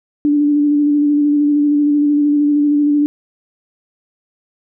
sine tone with vibrato, 292.6 Hz, D4, 6 cents flat, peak -10 dBFS, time 0.25-3.06 s, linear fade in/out 0 ms, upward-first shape square, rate 13 Hz, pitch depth 17 cents each way, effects none

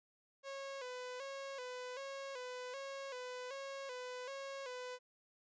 sawtooth tone with vibrato, 523.3 Hz, C5, in tune, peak -40 dBFS, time 0.43-4.99 s, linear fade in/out 50 ms, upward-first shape square, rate 1.3 Hz, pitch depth 78 cents each way, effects resampled to 16000 Hz

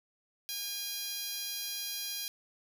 10% pulse tone with high-pass filter, 813 Hz, G#5, 37 cents flat, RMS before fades -38 dBFS, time 0.49-2.28 s, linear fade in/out 0 ms, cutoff 4700 Hz, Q 0.78, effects none

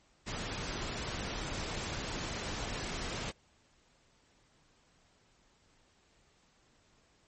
pink noise, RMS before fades -38 dBFS, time 0.26-3.32 s, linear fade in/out 20 ms, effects pink hiss -68 dBFS RMS until 7.27 s + MP3 32 kbps

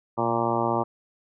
harmonic tone with a mistuned harmonic, 116.4 Hz, A#2, 2 cents flat, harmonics 1 / 2 / 3 / 4 / 5 / 6 / 7 / 8 / 9 / 10, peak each -33 / -31 / -29 / -33 / -30 / -32 / -30 / -29 / -34 / -32 dBFS, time 0.17-0.84 s, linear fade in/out 20 ms, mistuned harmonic 1, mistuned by +62 cents, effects none

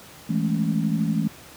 sine chord, A major seventh, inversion second, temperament equal, 164.81 / 207.7 / 220 / 277.2 Hz, E3 / G#3 / A3 / C#4, 0 / 0 / 0 / 0 cents, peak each -24 / -26 / -25 / -30 dBFS, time 0.29-1.28 s, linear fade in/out 10 ms, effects pink hiss -45 dBFS RMS until 1.56 s + high-pass 80 Hz 12 dB/octave

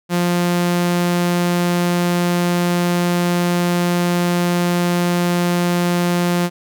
sawtooth tone, 175.3 Hz, F3, 7 cents sharp, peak -11 dBFS, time 0.09-6.5 s, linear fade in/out 50 ms, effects none

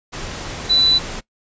sine tone in noise, 3978 Hz, B7, 12 cents sharp, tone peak -12 dBFS, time 0.69-0.99 s, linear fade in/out 20 ms, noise pink, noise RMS -29 dBFS, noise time 0.12-1.21 s, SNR +14 dB, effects noise-tail reverb RT60 0.1 s tail -20 dB re dry + resampled to 16000 Hz

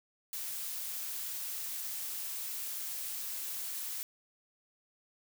blue noise, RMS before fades -39 dBFS, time 0.33-4.03 s, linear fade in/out 0 ms, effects none

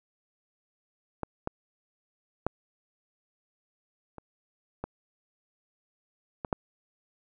clicks, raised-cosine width 1 ms, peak -17 / -16 / -12 / -28 / -19 / -19 / -12 dBFS, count 7, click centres 1.233 / 1.474 / 2.466 / 4.183 / 4.84 / 6.448 / 6.528 s, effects none

